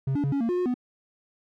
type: tone with pitch steps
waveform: triangle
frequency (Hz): 134.7 / 288.2 / 139.6 / 279.5 / 230.4 / 357.3 / 361 / 248.3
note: C#3 / D4 / C#3 / C#4 / A#3 / F4 / F#4 / B3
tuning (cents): -49 / -33 / +13 / +14 / -20 / +40 / -43 / +9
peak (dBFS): -21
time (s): 0.07-0.742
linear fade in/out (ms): 5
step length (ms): 84
effects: none